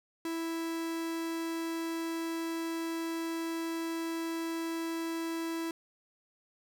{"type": "tone", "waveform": "45% pulse", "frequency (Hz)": 329.6, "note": "E4", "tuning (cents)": 0, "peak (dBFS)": -33, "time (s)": [0.25, 5.71], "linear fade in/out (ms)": 2, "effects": []}